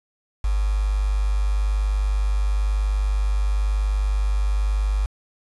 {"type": "tone with quantisation", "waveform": "sine", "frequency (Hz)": 50.5, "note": "G#1", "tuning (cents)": -48, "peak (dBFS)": -18, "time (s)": [0.44, 5.06], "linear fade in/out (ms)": 5, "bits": 6, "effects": ["resampled to 24000 Hz"]}